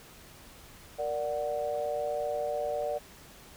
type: chord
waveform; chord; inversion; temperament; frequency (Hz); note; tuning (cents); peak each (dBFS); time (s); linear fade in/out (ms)
sine; Bb augmented; none; equal; 466.2 / 587.3 / 740; Bb4 / D5 / F#5; 0 / 0 / 0; -36 / -31 / -36; 0.98-2.99; 20
effects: pink hiss -52 dBFS RMS until 3.56 s